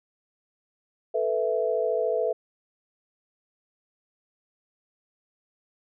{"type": "chord", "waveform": "sine", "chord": "A suspended second", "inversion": "none", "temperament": "equal", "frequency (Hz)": [440, 493.9, 659.3], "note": ["A4", "B4", "E5"], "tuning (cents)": [0, 0, 0], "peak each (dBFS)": -27, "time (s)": [1.14, 2.33], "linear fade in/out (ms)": 10, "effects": []}